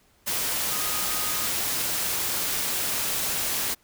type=tone in noise; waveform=sine; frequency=1244.5 Hz; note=D#6; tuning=in tune; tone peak=-37 dBFS; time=0.7-1.47 s; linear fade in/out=20 ms; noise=white; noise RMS=-27 dBFS; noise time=0.26-3.75 s; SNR=-13 dB; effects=pink hiss -62 dBFS RMS until 3.83 s